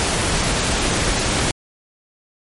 pink noise, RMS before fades -19 dBFS, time 0-1.51 s, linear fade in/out 0 ms, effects MP3 48 kbps

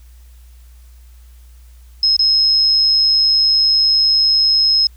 sine tone with dropouts, 5150 Hz, E8, 41 cents flat, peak -10 dBFS, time 2.03-4.87 s, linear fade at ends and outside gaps 2 ms, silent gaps 2.166-2.192 s, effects added 60 Hz sine -39 dBFS peak until 4.96 s + white hiss -55 dBFS RMS until 4.96 s

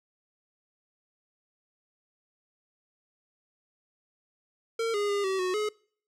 square tone with pitch steps, 455.9 / 410.5 / 404.9 / 382.1 / 367.6 / 423.5 Hz, A#4 / G#4 / G#4 / G4 / F#4 / G#4, -39 / -20 / -44 / -44 / -11 / +34 cents, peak -27 dBFS, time 4.79-5.69 s, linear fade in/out 5 ms, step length 150 ms, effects noise-tail reverb RT60 0.5 s tail -24 dB re dry + low-pass 8000 Hz 12 dB/octave

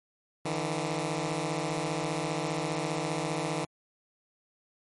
10% pulse beating tone pair, 150.4 / 165.4 Hz, D3 / E3, +42 / +6 cents, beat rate 15 Hz, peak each -24 dBFS, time 0.45-3.65 s, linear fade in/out 5 ms, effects MP3 48 kbps

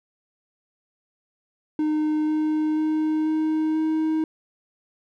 triangle tone with pitch steps, 306.5 / 308.6 / 310.8 / 312.9 / 315.1 Hz, D#4 / D#4 / D#4 / D#4 / D#4, -26 / -14 / -2 / +10 / +22 cents, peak -18 dBFS, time 1.79-4.24 s, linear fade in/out 2 ms, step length 490 ms, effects none

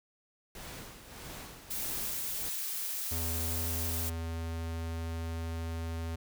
pink noise with tremolo, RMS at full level -44 dBFS, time 0.55-2.49 s, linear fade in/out 2 ms, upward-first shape sine, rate 1.6 Hz, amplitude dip 60%
blue noise, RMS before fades -36 dBFS, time 1.7-4.1 s, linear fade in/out 10 ms
square tone, 82.41 Hz, E2, in tune, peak -35 dBFS, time 3.11-6.16 s, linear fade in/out 10 ms
effects none

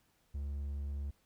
triangle tone with vibrato, 70.9 Hz, C#2, 40 cents sharp, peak -34 dBFS, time 0.34-1.11 s, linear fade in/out 10 ms, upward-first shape square, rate 20 Hz, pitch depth 9 cents each way, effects pink hiss -73 dBFS RMS until 1.25 s

